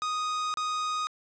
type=tone with dropouts; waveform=45% pulse; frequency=1244.5 Hz; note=D#6; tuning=in tune; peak=-28 dBFS; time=0.02-1.07 s; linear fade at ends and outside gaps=0 ms; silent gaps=0.54-0.572 s; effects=resampled to 16000 Hz + 9-bit